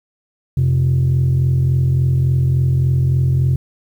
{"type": "tone pair together", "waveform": "sine", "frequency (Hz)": [87.31, 130.82], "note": ["F2", "C3"], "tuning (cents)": [0, 0], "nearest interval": "perfect fifth", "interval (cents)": 700, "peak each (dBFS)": [-16, -11], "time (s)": [0.57, 3.56], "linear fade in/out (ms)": 5, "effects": ["tanh soft clip ceiling -9 dBFS", "8-bit"]}